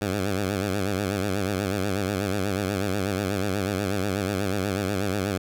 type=tone with vibrato; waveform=10% pulse; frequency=98 Hz; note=G2; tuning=in tune; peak=-16 dBFS; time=0.01-5.38 s; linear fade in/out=10 ms; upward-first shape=sine; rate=8.2 Hz; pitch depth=110 cents each way; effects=none